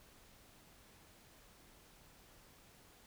silence, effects pink hiss -63 dBFS RMS until 3.06 s

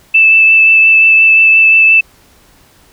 sine tone with vibrato, 2637 Hz, E7, in tune, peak -3 dBFS, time 0.14-2.01 s, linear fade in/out 10 ms, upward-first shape triangle, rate 5.7 Hz, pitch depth 13 cents each way, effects pink hiss -46 dBFS RMS until 2.92 s

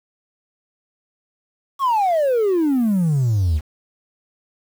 triangle exponential sweep, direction down, 1134 to 71.4 Hz, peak -12 dBFS, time 1.79-3.61 s, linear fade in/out 50 ms, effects tanh soft clip ceiling -10 dBFS + 7-bit

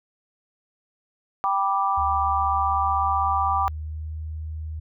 sine chord, G major, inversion none, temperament just, 784 / 980 / 1176 Hz, G5 / B5 / D6, 0 / -14 / +2 cents, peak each -24 / -26 / -23 dBFS, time 1.44-3.68 s, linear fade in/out 0 ms
sine tone with pitch glide, 73.1 to 78.35 Hz, D2 to D#2, -7 to +13 cents, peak -29 dBFS, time 1.97-4.8 s, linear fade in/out 10 ms, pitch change +120 cents, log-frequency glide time 2.53-4.15 s
effects none

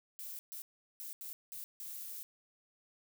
violet noise bursts at uneven times, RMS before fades -45 dBFS, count 6, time 0.19-0.39 / 0.52-0.62 / 1-1.13 / 1.21-1.33 / 1.52-1.64 / 1.8-2.23 s, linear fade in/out 0 ms, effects none

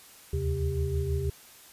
sine tone cluster, 73.6 / 79.8 / 133.9 / 397.4 Hz, D2 / D#2 / C3 / G4, +4 / +44 / +40 / +24 cents, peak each -34 / -29 / -32 / -33 dBFS, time 0.33-1.3 s, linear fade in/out 5 ms, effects white hiss -52 dBFS RMS until 1.72 s + resampled to 32000 Hz

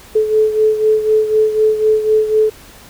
sine beating tone pair, 431.9 / 435.9 Hz, A4 / A4, -32 / -16 cents, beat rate 4 Hz, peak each -11 / -17 dBFS, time 0.15-2.5 s, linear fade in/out 10 ms, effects pink hiss -40 dBFS RMS until 2.89 s

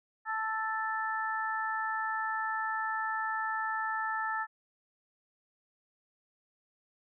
harmonic tone, 440 Hz, A4, in tune, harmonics 2 / 3 / 4, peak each -35 / -35 / -35 dBFS, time 0.25-4.47 s, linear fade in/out 50 ms, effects none

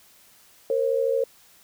sine tone pair together, 463.6 / 536.8 Hz, A#4 / C5, -10 / +44 cents, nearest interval minor third, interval 254 cents, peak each -23 dBFS, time 0.7-1.24 s, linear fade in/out 2 ms, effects white hiss -55 dBFS RMS until 1.63 s

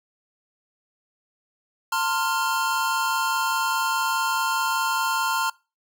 square chord, F major, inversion first, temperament equal with one note detuned, 901.6 / 1046.5 / 1396.9 Hz, A5 / C6 / F6, +42 / 0 / 0 cents, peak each -27 dBFS, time 1.92-5.5 s, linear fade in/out 5 ms, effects noise-tail reverb RT60 0.3 s tail -24 dB re dry

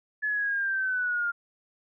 sine linear sweep, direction down, 1719 to 1396.9 Hz, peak -25 dBFS, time 0.22-1.32 s, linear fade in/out 20 ms, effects none

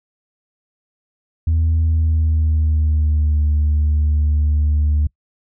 sine tone with pitch glide, 80.8 to 74.95 Hz, E2 to D2, -34 to +36 cents, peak -11 dBFS, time 1.47-5.07 s, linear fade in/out 5 ms, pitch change -130 cents, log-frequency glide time 1.81-3.43 s, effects noise-tail reverb RT60 0.1 s tail -26 dB re dry + tanh soft clip ceiling -11 dBFS

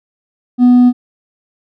triangle tone with hard clipping, 246.9 Hz, B3, in tune, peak -3 dBFS, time 0.58-0.93 s, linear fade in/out 50 ms, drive 1 dB, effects none

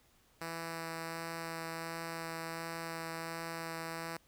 5% pulse tone with vibrato, 164.81 Hz, E3, in tune, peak -28 dBFS, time 0.41-4.17 s, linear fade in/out 2 ms, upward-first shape sine, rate 1.4 Hz, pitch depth 8 cents each way, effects pink hiss -68 dBFS RMS until 4.27 s

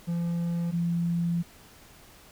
triangle / sine tone pair in turn, 170.7 / 170.7 Hz, F3 / F3, -39 / -39 cents, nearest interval unison, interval 0 cents, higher neither, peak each -24 dBFS, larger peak neither, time 0.07-0.72 / 0.72-1.43 s, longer second, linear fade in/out 20 ms, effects pink hiss -53 dBFS RMS until 2.31 s

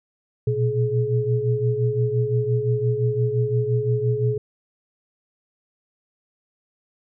sine tone cluster, 118.6 / 124.4 / 423.4 Hz, A#2 / B2 / G#4, +30 / +13 / +33 cents, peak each -23 dBFS, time 0.47-4.38 s, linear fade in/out 5 ms, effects none

